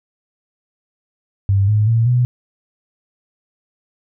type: tone with pitch steps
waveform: sine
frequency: 98.5 / 106.18 / 114.46 / 123.39 Hz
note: G2 / G#2 / A#2 / B2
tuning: +9 / +39 / -31 / -1 cents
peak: -11 dBFS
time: 1.49-2.25 s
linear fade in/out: 0 ms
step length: 190 ms
effects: none